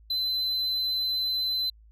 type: tone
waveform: triangle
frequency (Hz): 4046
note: B7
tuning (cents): +41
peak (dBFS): -24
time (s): 0.1-1.7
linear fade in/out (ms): 5
effects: added 54 Hz sine -51 dBFS peak until 1.91 s